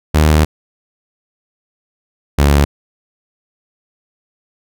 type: tone pair in turn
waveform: sawtooth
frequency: 76.9 / 71.48 Hz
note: D#2 / D2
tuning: -20 / -46 cents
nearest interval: minor second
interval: 126 cents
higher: first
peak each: -4 dBFS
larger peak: neither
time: 0.14-0.45 / 2.38-2.65 s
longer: first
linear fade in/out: 10 ms
effects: none